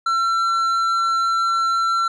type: tone with tanh clipping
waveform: sine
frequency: 1351 Hz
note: E6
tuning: 42 cents sharp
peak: -18 dBFS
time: 0.06-2.08 s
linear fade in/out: 5 ms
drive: 8 dB
effects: none